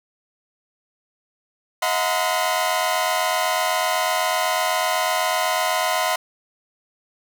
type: tone cluster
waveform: sawtooth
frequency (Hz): 636 / 724 / 926 / 1022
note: D#5 / F#5 / A#5 / C6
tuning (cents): +38 / -38 / -12 / -41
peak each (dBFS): -21 / -20 / -27 / -20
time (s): 1.82-6.16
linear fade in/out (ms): 5
effects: none